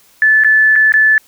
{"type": "tone with dropouts", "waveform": "sine", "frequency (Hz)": 1741, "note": "A6", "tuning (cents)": -19, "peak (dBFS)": -6, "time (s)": [0.22, 1.18], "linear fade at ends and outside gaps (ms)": 1, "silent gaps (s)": [[0.437, 0.446], [0.756, 0.76], [0.921, 0.939]], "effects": ["white hiss -49 dBFS RMS until 1.27 s"]}